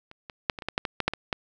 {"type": "clicks", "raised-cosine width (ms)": 0.3, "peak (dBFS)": [-29, -23, -6, -20, -22, -12, -8, -12, -9, -6, -15, -10], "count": 12, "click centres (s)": [0.114, 0.298, 0.498, 0.588, 0.622, 0.686, 0.779, 0.852, 1.003, 1.08, 1.136, 1.328], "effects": []}